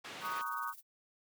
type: band-pass noise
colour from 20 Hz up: white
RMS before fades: -47 dBFS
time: 0.04-0.42 s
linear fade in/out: 10 ms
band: 170 to 3100 Hz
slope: 12 dB/octave
type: noise with tremolo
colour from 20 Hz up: violet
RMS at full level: -49 dBFS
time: 0.2-0.83 s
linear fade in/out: 50 ms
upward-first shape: sine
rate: 19 Hz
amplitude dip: 75%
type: chord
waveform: sine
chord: D# minor seventh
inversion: second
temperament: just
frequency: 933.4 / 1120.1 / 1244.5 / 1493.4 Hz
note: A#5 / C#6 / D#6 / F#6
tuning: +2 / +18 / 0 / +16 cents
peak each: -43 / -41 / -39 / -43 dBFS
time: 0.21-0.74 s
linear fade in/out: 50 ms
effects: none